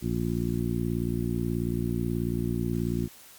harmonic tone, 58.4 Hz, A#1, 4 cents sharp, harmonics 1 / 2 / 3 / 4 / 5 / 6, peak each -35 / -31 / -31 / -32 / -36 / -34 dBFS, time 0.01-3.09 s, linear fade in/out 50 ms, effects white hiss -51 dBFS RMS until 3.38 s + Opus 48 kbps

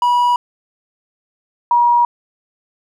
triangle / sine tone pair in turn, 972 / 956.4 Hz, B5 / A#5, -28 / +44 cents, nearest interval unison, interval 28 cents, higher first, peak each -9 dBFS, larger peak neither, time 0.02-0.36 / 1.71-2.05 s, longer neither, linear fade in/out 2 ms, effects none

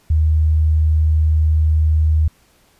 sine tone, 78 Hz, D#2, 5 cents sharp, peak -11 dBFS, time 0.1-2.28 s, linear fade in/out 5 ms, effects pink hiss -55 dBFS RMS until 2.79 s + resampled to 32000 Hz

